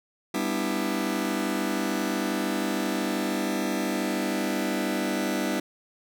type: chord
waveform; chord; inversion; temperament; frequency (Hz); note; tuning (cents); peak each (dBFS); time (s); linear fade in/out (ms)
sawtooth; E minor seventh; first; just; 197.78 / 247.2 / 296.7 / 329.6; G3 / B3 / D4 / E4; +16 / +2 / +18 / 0; -27; 0.34-5.6; 5
effects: none